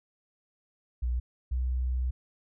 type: tone pair in turn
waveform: sine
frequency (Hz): 60.8 / 62.94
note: B1 / B1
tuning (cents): -26 / +33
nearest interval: minor second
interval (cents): 59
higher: second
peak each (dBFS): -26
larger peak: neither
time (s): 1.02-1.2 / 1.51-2.11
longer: second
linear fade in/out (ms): 10
effects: none